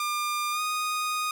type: tone with pitch glide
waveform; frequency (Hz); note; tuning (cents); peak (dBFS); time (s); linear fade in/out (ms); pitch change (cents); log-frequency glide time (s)
sawtooth; 1200 to 1238.7; D6 to D#6; +37 to -8; -23; 0-1.31; 2; +55; 0.51-0.61
effects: none